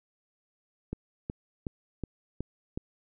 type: click train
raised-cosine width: 3 ms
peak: -20 dBFS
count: 6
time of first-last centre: 0.93-2.775 s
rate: 2.71 Hz
effects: none

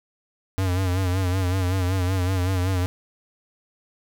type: tone with vibrato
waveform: square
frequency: 92.4 Hz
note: F#2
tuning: 2 cents flat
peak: -21 dBFS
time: 0.58-2.86 s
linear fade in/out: 0 ms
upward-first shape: sine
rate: 5.3 Hz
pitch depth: 69 cents each way
effects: none

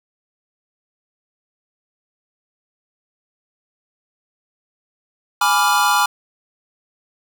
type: chord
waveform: square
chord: G# diminished seventh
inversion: none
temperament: equal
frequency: 830.6 / 987.8 / 1174.7 / 1396.9 Hz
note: G#5 / B5 / D6 / F6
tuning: 0 / 0 / 0 / 0 cents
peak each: -20 dBFS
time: 5.41-6.06 s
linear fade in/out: 5 ms
effects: none

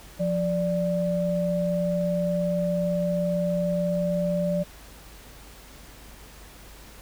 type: tone pair together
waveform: sine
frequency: 175.31 / 587.3 Hz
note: F3 / D5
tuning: +7 / 0 cents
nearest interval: octave + major sixth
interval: 2093 cents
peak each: -25 dBFS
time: 0.19-4.64 s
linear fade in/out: 20 ms
effects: added 50 Hz sine -48 dBFS peak until 7.01 s + pink hiss -48 dBFS RMS until 7.01 s

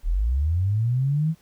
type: linear sweep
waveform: sine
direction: up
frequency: 34.66 to 164.81 Hz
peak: -19 dBFS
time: 0.03-1.35 s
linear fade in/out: 50 ms
effects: pink hiss -60 dBFS RMS until 1.41 s

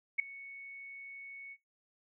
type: tone with ADSR envelope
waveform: sine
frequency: 2217 Hz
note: C#7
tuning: in tune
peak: -23 dBFS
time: 0.18-1.57 s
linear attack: 17 ms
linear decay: 4 ms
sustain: -22 dB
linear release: 50 ms
effects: noise-tail reverb RT60 0.2 s tail -22 dB re dry

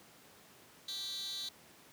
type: tone with high-pass filter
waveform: 15% pulse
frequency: 392 Hz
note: G4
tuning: in tune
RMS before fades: -41 dBFS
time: 0.88-1.49 s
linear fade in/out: 5 ms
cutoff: 3900 Hz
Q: 5.7
effects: pink hiss -59 dBFS RMS until 1.92 s + high-pass 150 Hz 12 dB/octave

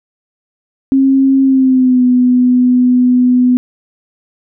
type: tone with pitch glide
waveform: sine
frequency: 268.9 to 249.4 Hz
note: C4 to B3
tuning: +47 to +17 cents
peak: -6 dBFS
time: 0.92-3.57 s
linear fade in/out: 0 ms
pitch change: -130 cents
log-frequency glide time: 1.43-2.04 s
effects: none

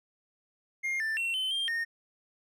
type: tone with pitch steps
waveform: triangle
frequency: 2124 / 1775 / 2720 / 3060 / 3190 / 1841 Hz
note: C7 / A6 / F7 / G7 / G7 / A#6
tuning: +25 / +15 / -46 / -42 / +30 / -22 cents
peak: -27 dBFS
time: 0.83-1.85 s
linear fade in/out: 20 ms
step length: 170 ms
effects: none

